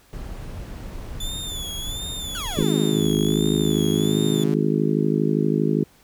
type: noise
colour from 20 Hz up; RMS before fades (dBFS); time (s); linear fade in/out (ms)
brown; -33; 0.13-2.63; 0
type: tone with vibrato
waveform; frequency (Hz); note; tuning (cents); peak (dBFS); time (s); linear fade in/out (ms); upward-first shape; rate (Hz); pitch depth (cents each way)
sawtooth; 3482; A7; -19; -27; 1.2-4.44; 5; sine; 1.4; 84
type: exponential two-way sweep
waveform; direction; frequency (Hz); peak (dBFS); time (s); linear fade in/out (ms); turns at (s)
sawtooth; down then up; 1568 to 49 to 148.5; -28; 2.35-4.54; 0; 3.16
type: harmonic tone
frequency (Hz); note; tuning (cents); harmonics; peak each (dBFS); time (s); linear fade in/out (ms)
52.5; G#1; +19; 3 / 4 / 5 / 6 / 7 / 8; -23 / -24 / -25 / -26 / -26 / -27; 2.57-5.84; 5
effects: pink hiss -55 dBFS RMS until 6.03 s